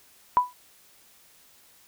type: tone with exponential decay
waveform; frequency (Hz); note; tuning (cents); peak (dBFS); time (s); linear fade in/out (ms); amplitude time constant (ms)
sine; 990; B5; +4; -12; 0.37-0.53; 0; 33
effects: white hiss -57 dBFS RMS until 1.87 s